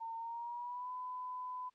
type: tone with pitch glide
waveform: sine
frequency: 910 to 1003.9 Hz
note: A#5 to B5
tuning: -42 to +28 cents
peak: -40 dBFS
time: 0-1.7 s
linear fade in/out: 20 ms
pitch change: +170 cents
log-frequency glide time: 0.16-0.91 s
effects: white hiss -75 dBFS RMS until 1.74 s + low-pass 4000 Hz 12 dB/octave